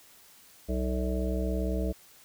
harmonic tone with a mistuned harmonic, 63.1 Hz, B1, 38 cents sharp, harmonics 1 / 3 / 5 / 7 / 9 / 10, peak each -29 / -34 / -36 / -37 / -39 / -39 dBFS, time 0.68-1.93 s, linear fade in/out 20 ms, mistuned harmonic 10, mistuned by +40 cents, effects white hiss -56 dBFS RMS until 2.24 s

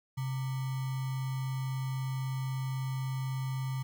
sine tone with sample-and-hold, 131.9 Hz, C3, 14 cents sharp, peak -31 dBFS, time 0.17-3.83 s, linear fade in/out 10 ms, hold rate 1050 Hz, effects none

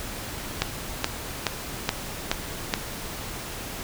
click train, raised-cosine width 0.2 ms, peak -4 dBFS, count 6, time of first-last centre 0.62-2.739 s, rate 2.36 Hz, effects pink hiss -35 dBFS RMS until 3.83 s

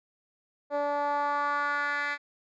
10% pulse tone with band-pass filter sweep, 289 Hz, D4, 28 cents flat, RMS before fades -29 dBFS, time 0.7-2.18 s, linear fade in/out 50 ms, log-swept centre 590 to 2100 Hz, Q 2.5, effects resampled to 16000 Hz

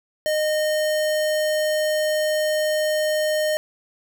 square tone, 614 Hz, D#5, 23 cents flat, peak -20 dBFS, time 0.26-3.57 s, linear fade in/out 0 ms, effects none

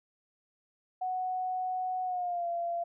sine tone with pitch glide, 740 to 686.5 Hz, F#5 to F5, 0 to -30 cents, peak -30 dBFS, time 1.01-2.84 s, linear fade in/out 10 ms, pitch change -130 cents, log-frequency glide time 2.04-2.47 s, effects none

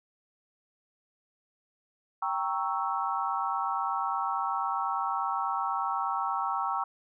sine chord, G diminished seventh, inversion none, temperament equal, 784 / 932.3 / 1108.7 / 1318.5 Hz, G5 / Bb5 / Db6 / Fb6, 0 / 0 / 0 / 0 cents, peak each -33 dBFS, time 2.22-6.84 s, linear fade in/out 5 ms, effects none

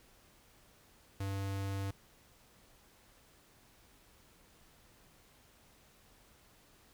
square tone, 98 Hz, G2, in tune, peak -36 dBFS, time 1.2-1.91 s, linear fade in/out 5 ms, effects pink hiss -64 dBFS RMS until 6.93 s

